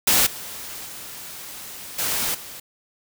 white noise with level steps, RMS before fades -17 / -35 / -37 / -24 / -38 dBFS, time 0.07-2.6 s, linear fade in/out 5 ms, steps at 0.26 / 0.85 / 1.98 / 2.34 s, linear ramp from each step 10 ms, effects none

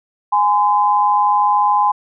sine tone pair together, 830.6 / 1022.9 Hz, G#5 / C6, 0 / -39 cents, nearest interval major third, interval 361 cents, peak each -14 dBFS, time 0.32-1.92 s, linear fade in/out 10 ms, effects none

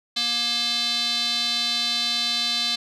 square tone with band-pass filter, 237.1 Hz, A#3, 30 cents sharp, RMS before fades -24 dBFS, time 0.16-2.76 s, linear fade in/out 10 ms, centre 4000 Hz, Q 5.4, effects none

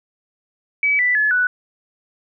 sine tone with pitch steps, 2286 / 1978.6 / 1712.6 / 1482.3 Hz, D7 / B6 / A6 / F#6, -47 / +3 / -47 / +3 cents, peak -14 dBFS, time 0.83-1.47 s, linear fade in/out 2 ms, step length 160 ms, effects none

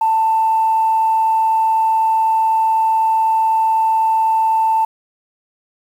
sine tone, 888 Hz, A5, 16 cents sharp, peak -11 dBFS, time 0.01-4.85 s, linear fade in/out 5 ms, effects tanh soft clip ceiling -7 dBFS + 7-bit

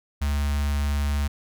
square tone with notch filter, 71.8 Hz, D2, 39 cents flat, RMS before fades -24 dBFS, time 0.21-1.28 s, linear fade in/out 10 ms, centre 410 Hz, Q 0.59, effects none

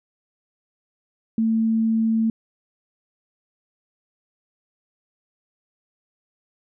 sine tone, 223.8 Hz, A3, 30 cents sharp, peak -17 dBFS, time 1.38-2.3 s, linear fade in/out 2 ms, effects none

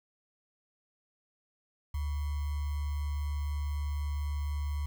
sine tone with sample-and-hold, 73 Hz, D2, 10 cents flat, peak -30 dBFS, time 1.94-4.86 s, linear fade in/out 5 ms, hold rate 1050 Hz, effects none

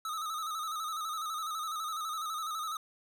square tone with vibrato, 1268 Hz, D#6, 32 cents sharp, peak -35 dBFS, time 0.05-2.77 s, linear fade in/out 2 ms, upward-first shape square, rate 12 Hz, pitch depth 53 cents each way, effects none

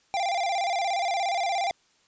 square tone with vibrato, 740 Hz, F#5, in tune, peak -25 dBFS, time 0.14-1.71 s, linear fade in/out 0 ms, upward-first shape square, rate 17 Hz, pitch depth 110 cents each way, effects white hiss -64 dBFS RMS until 2.07 s + resampled to 16000 Hz

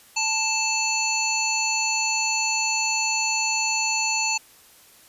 harmonic tone, 880 Hz, A5, in tune, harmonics 1 / 3 / 5 / 7 / 8, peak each -28 / -25 / -28 / -31 / -28 dBFS, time 0.16-4.38 s, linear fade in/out 10 ms, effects white hiss -52 dBFS RMS until 5.08 s + resampled to 32000 Hz

